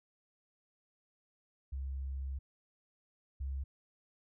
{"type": "tone pair in turn", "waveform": "sine", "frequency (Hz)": [67.3, 67.69], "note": ["C2", "C#2"], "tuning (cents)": [49, -41], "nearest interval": "unison", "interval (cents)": 10, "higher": "second", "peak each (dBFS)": [-36, -35], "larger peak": "second", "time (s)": [[1.72, 2.39], [3.4, 3.64]], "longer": "first", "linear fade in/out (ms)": 10, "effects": []}